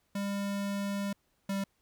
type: tone pair in turn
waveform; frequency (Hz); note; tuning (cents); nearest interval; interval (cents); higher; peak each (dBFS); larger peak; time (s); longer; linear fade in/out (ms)
square; 200 / 196.68; G3 / G3; +35 / +6; unison; 29; first; -32 / -31; second; 0.15-1.13 / 1.49-1.64; first; 5
effects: pink hiss -74 dBFS RMS until 1.81 s